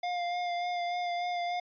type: tone with vibrato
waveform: square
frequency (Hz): 705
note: F5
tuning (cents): +16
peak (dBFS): -31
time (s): 0.03-1.6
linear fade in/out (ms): 5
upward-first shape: sine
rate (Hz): 3.4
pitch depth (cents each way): 20
effects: resampled to 11025 Hz